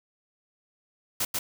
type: noise with echo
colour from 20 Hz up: white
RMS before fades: -27 dBFS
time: 1.2-1.25 s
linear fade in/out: 5 ms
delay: 140 ms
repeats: 1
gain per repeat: -2 dB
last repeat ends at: 1.39 s
effects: none